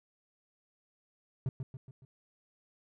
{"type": "tone with echo", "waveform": "triangle", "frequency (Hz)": 130, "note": "C3", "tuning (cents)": -11, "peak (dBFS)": -27, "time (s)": [1.46, 1.49], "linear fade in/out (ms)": 2, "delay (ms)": 140, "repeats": 4, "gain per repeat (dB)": -6, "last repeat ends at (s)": 2.05, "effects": []}